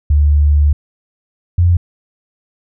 sine tone pair in turn, 73.42 / 87.31 Hz, D2 / F2, 0 / 0 cents, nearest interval minor third, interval 300 cents, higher second, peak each -7 dBFS, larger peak neither, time 0.1-0.73 / 1.58-1.77 s, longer first, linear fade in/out 5 ms, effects none

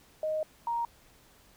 sine tone pair in turn, 622.3 / 936.4 Hz, D#5 / A#5, 0 / +8 cents, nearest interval perfect fifth, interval 708 cents, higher second, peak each -28 dBFS, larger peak neither, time 0.23-0.43 / 0.67-0.85 s, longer first, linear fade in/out 2 ms, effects pink hiss -60 dBFS RMS until 1.56 s

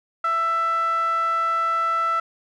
sawtooth tone with band-pass filter, 664 Hz, E5, 12 cents sharp, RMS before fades -22 dBFS, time 0.24-2.2 s, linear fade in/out 5 ms, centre 1400 Hz, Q 7.4, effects none

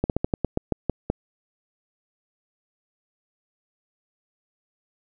slowing click train, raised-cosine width 2 ms, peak -8 dBFS, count 10, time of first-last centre 0.04-1.101 s, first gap 58 ms, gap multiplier 1.17, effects none

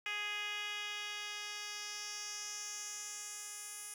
10% pulse tone with band-pass filter sweep, 415.3 Hz, G#4, in tune, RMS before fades -43 dBFS, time 0.06-3.94 s, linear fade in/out 2 ms, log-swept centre 2600 to 9600 Hz, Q 2.3, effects 10-bit

